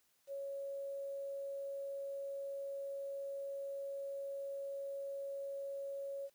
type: tone with quantisation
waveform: sine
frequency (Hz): 554.4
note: C#5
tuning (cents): 0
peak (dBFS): -40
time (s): 0.27-6.3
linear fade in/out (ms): 50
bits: 11
effects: white hiss -75 dBFS RMS until 6.34 s